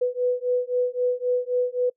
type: beating tone pair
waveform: sine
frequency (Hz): 493.9 / 497.7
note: B4 / B4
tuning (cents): 0 / +13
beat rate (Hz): 3.8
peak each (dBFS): -24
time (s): 0.01-1.9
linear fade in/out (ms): 10
effects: noise-tail reverb RT60 0.1 s tail -25 dB re dry